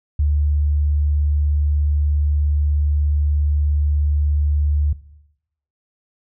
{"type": "tone", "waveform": "sine", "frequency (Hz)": 73.6, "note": "D2", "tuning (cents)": 4, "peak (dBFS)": -14, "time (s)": [0.19, 4.93], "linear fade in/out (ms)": 5, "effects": ["noise-tail reverb RT60 0.8 s tail -17 dB re dry"]}